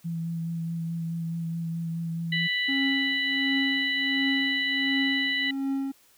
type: tone with vibrato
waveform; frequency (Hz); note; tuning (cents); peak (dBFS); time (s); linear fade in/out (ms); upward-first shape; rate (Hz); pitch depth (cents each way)
sine; 166.2; E3; +15; -28; 0.04-2.48; 20; sine; 4.7; 17
type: harmonic tone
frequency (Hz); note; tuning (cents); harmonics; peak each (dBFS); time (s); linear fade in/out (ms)
987.8; B5; 0; 2 / 3 / 4; -26 / -30 / -33; 2.32-5.51; 5
type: tone with tremolo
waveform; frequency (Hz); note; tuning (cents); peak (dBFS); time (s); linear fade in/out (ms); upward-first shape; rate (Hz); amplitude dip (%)
triangle; 272.1; C#4; -32; -22; 2.68-5.92; 10; triangle; 1.4; 85
effects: white hiss -60 dBFS RMS until 6.17 s